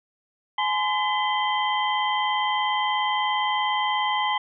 sine tone cluster, 845 / 1028 / 2018 / 3136 Hz, G#5 / C6 / B6 / G7, +30 / -31 / +37 / 0 cents, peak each -25 / -26 / -29 / -29 dBFS, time 0.58-4.38 s, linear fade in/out 5 ms, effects none

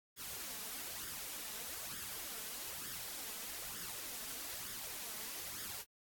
white noise with flanger, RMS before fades -45 dBFS, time 0.16-5.85 s, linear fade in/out 50 ms, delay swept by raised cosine 0.58 to 4.68 ms, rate 1.1 Hz, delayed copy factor +0.6, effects AAC 64 kbps

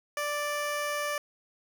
15% pulse tone, 587.3 Hz, D5, in tune, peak -23 dBFS, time 0.17-1.18 s, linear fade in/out 2 ms, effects none

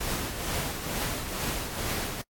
pink noise with tremolo, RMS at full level -30 dBFS, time 0-2.22 s, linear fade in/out 10 ms, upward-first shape triangle, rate 2.2 Hz, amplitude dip 55%, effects noise-tail reverb RT60 0.1 s tail -25 dB re dry + AAC 64 kbps

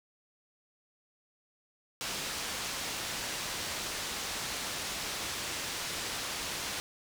white low-pass noise, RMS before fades -37 dBFS, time 2.01-6.8 s, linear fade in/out 0 ms, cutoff 6300 Hz, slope 12 dB/octave, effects none

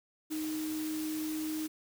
sine tone in noise, 311.1 Hz, D#4, in tune, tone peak -33 dBFS, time 0.3-1.68 s, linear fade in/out 20 ms, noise white, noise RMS -44 dBFS, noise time 0.3-1.68 s, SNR +8 dB, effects none

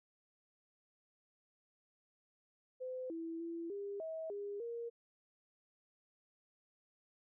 sine tone with pitch steps, 511 / 329.2 / 335.2 / 402.3 / 643 / 406.3 / 468.2 Hz, C5 / E4 / E4 / G4 / E5 / G#4 / A#4, -41 / -2 / +29 / +45 / -43 / -38 / +8 cents, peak -40 dBFS, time 2.8-4.9 s, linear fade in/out 20 ms, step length 300 ms, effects none

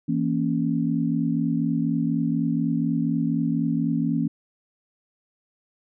sine chord, A# diminished, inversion second, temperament equal, 164.81 / 233.1 / 277.2 Hz, E3 / A#3 / C#4, 0 / 0 / 0 cents, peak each -25 dBFS, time 0.08-4.28 s, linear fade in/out 10 ms, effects none

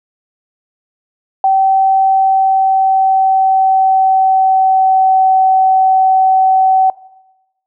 sine tone with pitch glide, 770 to 759.8 Hz, G5 to F#5, -31 to +46 cents, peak -7 dBFS, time 1.44-6.9 s, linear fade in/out 2 ms, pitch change -23 cents, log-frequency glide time 2.05-5.31 s, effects noise-tail reverb RT60 1.0 s tail -21 dB re dry

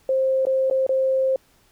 sine tone with dropouts, 528 Hz, C5, 16 cents sharp, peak -17 dBFS, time 0.09-1.36 s, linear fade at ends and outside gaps 2 ms, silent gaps 0.453-0.468 / 0.7-0.71 / 0.866-0.892 s, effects pink hiss -59 dBFS RMS until 1.71 s

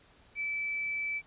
sine tone, 2313 Hz, D7, 27 cents flat, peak -31 dBFS, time 0.35-1.22 s, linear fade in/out 50 ms, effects pink hiss -61 dBFS RMS until 1.26 s + resampled to 8000 Hz

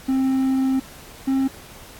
triangle tone pair in turn, 264.3 / 267.4 Hz, C4 / C4, +18 / +38 cents, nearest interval unison, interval 20 cents, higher second, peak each -15 dBFS, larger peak neither, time 0.08-0.8 / 1.27-1.48 s, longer first, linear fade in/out 10 ms, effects pink hiss -43 dBFS RMS until 1.99 s + AAC 64 kbps

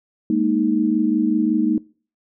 sine chord, Ab suspended second, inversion none, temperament equal, 207.7 / 233.1 / 311.1 Hz, Ab3 / Bb3 / Eb4, 0 / 0 / 0 cents, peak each -22 / -20 / -19 dBFS, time 0.3-1.78 s, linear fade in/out 2 ms, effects noise-tail reverb RT60 0.4 s tail -22 dB re dry

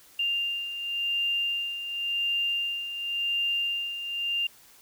sine beating tone pair, 2794 / 2794.92 Hz, F7 / F7, 0 / +1 cents, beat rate 0.92 Hz, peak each -34 / -27 dBFS, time 0.19-4.47 s, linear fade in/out 5 ms, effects white hiss -55 dBFS RMS until 4.81 s

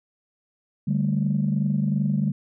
sine chord, D suspended fourth, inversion none, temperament equal with one note detuned, 146.83 / 197.25 / 220 Hz, D3 / G3 / A3, 0 / +11 / 0 cents, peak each -23 / -23 / -27 dBFS, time 0.87-2.32 s, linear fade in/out 10 ms, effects tanh soft clip ceiling -12 dBFS

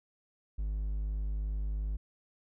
triangle tone, 51.4 Hz, G#1, 17 cents flat, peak -29 dBFS, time 0.58-1.97 s, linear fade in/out 10 ms, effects none

